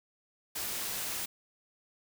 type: noise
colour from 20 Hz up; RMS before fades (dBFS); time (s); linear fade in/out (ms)
white; -36; 0.55-1.26; 10
effects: none